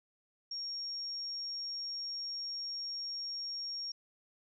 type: tone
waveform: sine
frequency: 5560 Hz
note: F8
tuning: 9 cents flat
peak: -37 dBFS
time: 0.51-3.92 s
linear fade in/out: 5 ms
effects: none